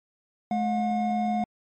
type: tone pair together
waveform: triangle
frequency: 214.1 / 720 Hz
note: A3 / F#5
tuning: -47 / -47 cents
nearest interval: octave + major sixth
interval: 2100 cents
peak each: -24 dBFS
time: 0.51-1.44 s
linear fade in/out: 2 ms
effects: MP3 32 kbps